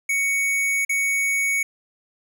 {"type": "tone with dropouts", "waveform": "square", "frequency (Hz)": 2230, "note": "C#7", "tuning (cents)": 10, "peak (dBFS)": -20, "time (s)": [0.09, 1.63], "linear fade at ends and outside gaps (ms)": 5, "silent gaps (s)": [0.85, 0.893], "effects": []}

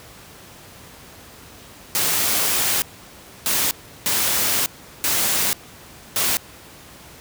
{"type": "noise bursts at uneven times", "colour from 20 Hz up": "white", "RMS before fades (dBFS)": -20, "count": 5, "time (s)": [[1.95, 2.82], [3.46, 3.71], [4.06, 4.66], [5.04, 5.53], [6.16, 6.37]], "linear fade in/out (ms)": 0, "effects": ["pink hiss -43 dBFS RMS until 7.2 s", "high-pass 60 Hz 12 dB/octave"]}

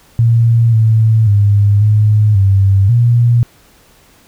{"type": "tone with pitch steps", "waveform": "sine", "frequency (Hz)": [115.9, 111.1, 102, 106.2, 97.6, 119], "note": ["A#2", "A2", "G#2", "G#2", "G2", "A#2"], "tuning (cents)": [-10, 17, -31, 39, -7, 36], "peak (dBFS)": -6, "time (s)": [0.19, 3.43], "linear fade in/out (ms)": 0, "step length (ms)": 540, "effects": ["pink hiss -47 dBFS RMS until 4.27 s"]}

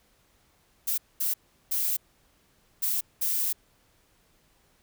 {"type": "noise bursts at uneven times", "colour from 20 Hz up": "violet", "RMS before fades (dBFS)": -27, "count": 5, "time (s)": [[0.87, 0.98], [1.2, 1.34], [1.71, 1.97], [2.82, 3.01], [3.21, 3.53]], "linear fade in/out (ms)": 10, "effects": ["pink hiss -65 dBFS RMS until 4.82 s"]}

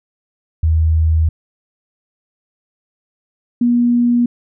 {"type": "tone pair in turn", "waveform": "sine", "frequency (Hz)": [79.9, 240.3], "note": ["D#2", "B3"], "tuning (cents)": [47, -47], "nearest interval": "octave + perfect fifth", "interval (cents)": 1906, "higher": "second", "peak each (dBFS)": -10, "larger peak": "neither", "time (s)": [[0.63, 1.29], [3.61, 4.26]], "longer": "first", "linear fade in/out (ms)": 5, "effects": []}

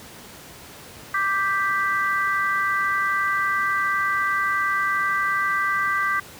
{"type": "chord", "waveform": "sine", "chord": "G major", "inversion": "second", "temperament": "equal", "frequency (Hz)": [1174.7, 1568, 1975.5], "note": ["D6", "G6", "B6"], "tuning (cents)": [0, 0, 0], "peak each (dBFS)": [-23, -24, -26], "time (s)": [1.14, 6.2], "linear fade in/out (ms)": 5, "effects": ["pink hiss -42 dBFS RMS until 6.39 s", "high-pass 80 Hz 12 dB/octave"]}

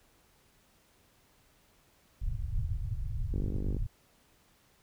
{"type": "low-pass noise", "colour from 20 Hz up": "pink", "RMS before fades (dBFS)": -33, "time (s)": [2.21, 3.87], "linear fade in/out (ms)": 10, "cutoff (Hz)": 130, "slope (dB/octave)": 48}
{"type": "click train", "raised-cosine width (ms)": 3, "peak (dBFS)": -24, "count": 22, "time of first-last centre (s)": [3.34, 3.767], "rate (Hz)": 49.2}
{"effects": ["pink hiss -66 dBFS RMS until 4.82 s"]}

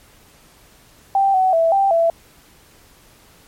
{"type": "tone with pitch steps", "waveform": "sine", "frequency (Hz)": [784, 751, 659, 785, 667], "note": ["G5", "F#5", "E5", "G5", "E5"], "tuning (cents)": [0, 26, -1, 2, 20], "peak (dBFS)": -12, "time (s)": [1.15, 2.1], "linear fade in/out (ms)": 2, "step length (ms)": 190, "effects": ["pink hiss -50 dBFS RMS until 3.47 s", "MP3 64 kbps"]}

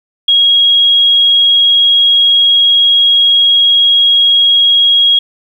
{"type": "tone", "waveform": "sine", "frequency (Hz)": 3293, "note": "G#7", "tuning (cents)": -15, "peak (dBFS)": -5, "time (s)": [0.28, 5.19], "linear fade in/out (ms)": 5, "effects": ["7-bit"]}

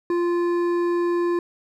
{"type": "tone with hard clipping", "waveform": "sine", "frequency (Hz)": 347.2, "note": "F4", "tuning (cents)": -10, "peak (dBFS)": -21, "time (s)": [0.1, 1.39], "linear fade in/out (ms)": 2, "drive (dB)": 9, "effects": []}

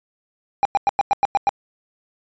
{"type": "tone bursts", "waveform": "triangle", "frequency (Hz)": 802, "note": "G5", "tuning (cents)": 39, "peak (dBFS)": -11, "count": 8, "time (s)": [0.63, 1.492], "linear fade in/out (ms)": 0, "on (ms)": 22, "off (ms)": 98, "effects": ["resampled to 16000 Hz"]}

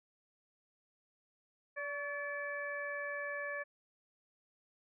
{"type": "harmonic tone with a mistuned harmonic", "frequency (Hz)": 577, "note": "D5", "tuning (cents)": -31, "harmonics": [1, 2, 3, 4], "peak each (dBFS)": [-42, -47, -40, -48], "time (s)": [1.76, 3.64], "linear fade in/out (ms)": 20, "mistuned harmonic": 2, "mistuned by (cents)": -36, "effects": []}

